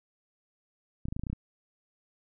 clicks, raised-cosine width 5 ms, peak -22 dBFS, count 9, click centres 1.055 / 1.085 / 1.125 / 1.165 / 1.195 / 1.236 / 1.268 / 1.3 / 1.33 s, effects none

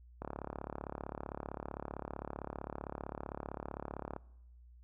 click train, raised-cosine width 1 ms, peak -26 dBFS, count 141, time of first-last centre 0.22-4.164 s, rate 35.5 Hz, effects noise-tail reverb RT60 0.9 s tail -23 dB re dry + added 60 Hz sine -55 dBFS peak until 4.83 s

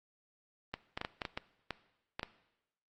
clicks, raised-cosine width 0.3 ms, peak -20 dBFS, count 10, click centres 0.74 / 0.975 / 1.014 / 1.049 / 1.218 / 1.252 / 1.375 / 1.707 / 2.195 / 2.231 s, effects noise-tail reverb RT60 0.9 s tail -17 dB re dry + Opus 32 kbps

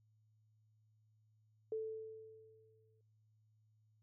sine tone with exponential decay, 440 Hz, A4, in tune, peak -36 dBFS, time 1.72-3.01 s, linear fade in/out 2 ms, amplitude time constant 280 ms, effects noise-tail reverb RT60 0.8 s tail -23 dB re dry + added 108 Hz sine -70 dBFS peak until 4.02 s

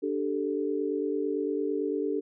sine chord, D suspended fourth, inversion none, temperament just, 293.7 / 391.6 / 440.5 Hz, D4 / G4 / A4, 0 / -2 / +2 cents, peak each -31 dBFS, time 0.02-2.21 s, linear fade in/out 20 ms, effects none

